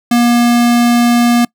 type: tone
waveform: square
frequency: 238.7 Hz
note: A#3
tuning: 41 cents sharp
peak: -8 dBFS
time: 0.11-1.45 s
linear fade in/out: 5 ms
effects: noise-tail reverb RT60 0.1 s tail -25 dB re dry